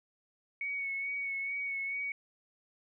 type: tone with vibrato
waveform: sine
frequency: 2224 Hz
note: C#7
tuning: 5 cents sharp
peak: -33 dBFS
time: 0.61-2.12 s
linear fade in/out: 2 ms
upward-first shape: sine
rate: 2.3 Hz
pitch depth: 26 cents each way
effects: none